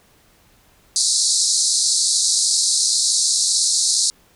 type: band-pass noise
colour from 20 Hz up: pink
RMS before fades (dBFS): -18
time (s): 0.96-4.1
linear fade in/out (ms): 0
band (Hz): 4000 to 9800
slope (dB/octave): 96
effects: pink hiss -55 dBFS RMS until 4.35 s